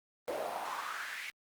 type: noise with high-pass filter sweep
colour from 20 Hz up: brown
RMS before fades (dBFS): -39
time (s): 0.28-1.3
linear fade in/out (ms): 0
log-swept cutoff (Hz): 510 to 2300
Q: 3.9
effects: Opus 32 kbps